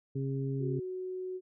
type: harmonic tone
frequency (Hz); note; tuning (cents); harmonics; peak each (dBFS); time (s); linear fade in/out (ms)
135.8; C#3; -35; 1 / 2 / 3; -32 / -38 / -39; 0.15-0.8; 10
type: tone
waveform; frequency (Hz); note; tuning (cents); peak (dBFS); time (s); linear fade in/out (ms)
sine; 370; F#4; 0; -35; 0.59-1.41; 50
effects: none